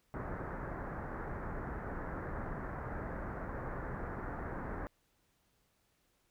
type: low-pass noise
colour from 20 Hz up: pink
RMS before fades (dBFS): -41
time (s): 0.14-4.87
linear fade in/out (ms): 0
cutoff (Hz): 1800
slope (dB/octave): 48
effects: pink hiss -75 dBFS RMS until 6.3 s